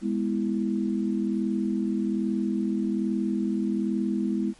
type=chord; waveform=sine; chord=E major; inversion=first; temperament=just; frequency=206 / 247.2 / 329.6 Hz; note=G#3 / B3 / E4; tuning=-14 / +2 / 0 cents; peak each=-26 / -29 / -29 dBFS; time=0.01-4.54 s; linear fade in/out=50 ms; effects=pink hiss -55 dBFS RMS until 4.59 s + MP3 48 kbps